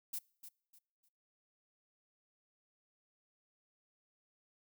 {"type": "noise with echo", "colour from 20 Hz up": "violet", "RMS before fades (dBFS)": -40, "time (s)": [0.13, 0.19], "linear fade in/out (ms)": 10, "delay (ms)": 300, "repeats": 3, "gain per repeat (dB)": -11, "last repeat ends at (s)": 1.09, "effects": ["noise-tail reverb RT60 0.6 s tail -25 dB re dry"]}